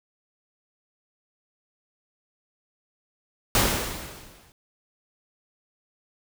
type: noise with exponential decay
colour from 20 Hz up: pink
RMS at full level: -18 dBFS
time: 3.55-4.52 s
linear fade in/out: 1 ms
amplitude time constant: 210 ms
effects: none